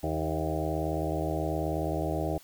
harmonic tone with a mistuned harmonic, 78.8 Hz, D#2, 23 cents sharp, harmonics 1 / 2 / 4 / 5 / 6 / 7 / 8 / 9 / 10, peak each -34 / -35 / -34 / -37 / -40 / -38 / -36 / -39 / -40 dBFS, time 0.03-2.38 s, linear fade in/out 5 ms, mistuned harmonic 8, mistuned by +30 cents, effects white hiss -55 dBFS RMS until 2.43 s

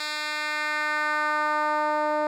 10% pulse tone with band-pass filter sweep, 302.1 Hz, D4, 49 cents sharp, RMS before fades -26 dBFS, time 0-2.27 s, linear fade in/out 2 ms, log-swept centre 3600 to 640 Hz, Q 1.5, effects none

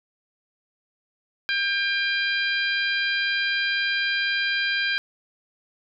harmonic tone, 798 Hz, G5, 31 cents sharp, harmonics 2 / 3 / 4 / 5 / 6, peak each -24 / -28 / -30 / -32 / -34 dBFS, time 1.49-4.98 s, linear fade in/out 0 ms, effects none

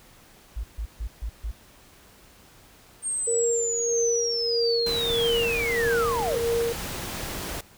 sine tone bursts, 54.3 Hz, A1, 22 cents flat, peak -27 dBFS, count 5, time 0.56-1.515 s, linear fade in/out 10 ms, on 79 ms, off 140 ms
sine linear sweep, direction down, 8660 to 370 Hz, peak -25 dBFS, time 3.02-6.41 s, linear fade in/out 50 ms
sine tone with tremolo, 466.2 Hz, A#4, in tune, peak -21 dBFS, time 3.27-6.73 s, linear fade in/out 10 ms, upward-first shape sine, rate 1.6 Hz, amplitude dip 60%
pink noise, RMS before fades -33 dBFS, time 4.86-7.61 s, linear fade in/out 5 ms
effects pink hiss -53 dBFS RMS until 7.77 s

